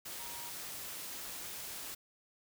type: tone in noise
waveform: sine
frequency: 947 Hz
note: A#5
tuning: 27 cents sharp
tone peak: -51 dBFS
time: 0.19-0.5 s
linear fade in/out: 10 ms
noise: white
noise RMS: -44 dBFS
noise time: 0.05-1.95 s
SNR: -10 dB
effects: none